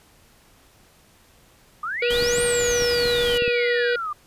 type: exponential two-way sweep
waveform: sine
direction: up then down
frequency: 1174.7 to 9020 to 1174.7 Hz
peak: -25 dBFS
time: 1.83-4.13 s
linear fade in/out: 5 ms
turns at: 2.42 s
type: harmonic tone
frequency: 481.6 Hz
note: B4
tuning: 44 cents flat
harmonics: 1 / 3 / 4 / 5 / 6 / 7 / 8 / 9 / 10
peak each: -20 / -30 / -32 / -34 / -36 / -37 / -38 / -39 / -40 dBFS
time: 2.02-3.96 s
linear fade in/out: 5 ms
type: noise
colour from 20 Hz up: pink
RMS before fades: -32 dBFS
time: 2.1-3.38 s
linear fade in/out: 5 ms
type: clicks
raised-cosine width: 3 ms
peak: -19 dBFS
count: 6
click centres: 2.225 / 2.385 / 2.822 / 3.056 / 3.422 / 3.479 s
effects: pink hiss -55 dBFS RMS until 4.26 s + resampled to 32000 Hz